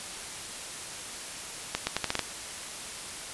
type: accelerating click train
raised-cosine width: 0.2 ms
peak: -9 dBFS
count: 7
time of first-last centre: 1.75-2.193 s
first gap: 120 ms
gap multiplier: 0.8
effects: white hiss -39 dBFS RMS until 3.33 s + resampled to 24000 Hz